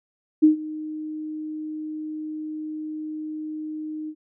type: tone with ADSR envelope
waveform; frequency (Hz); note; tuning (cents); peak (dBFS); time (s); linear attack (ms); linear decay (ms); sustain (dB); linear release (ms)
sine; 308.9; D#4; -12; -9; 0.42-4.15; 19; 120; -20; 64
effects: none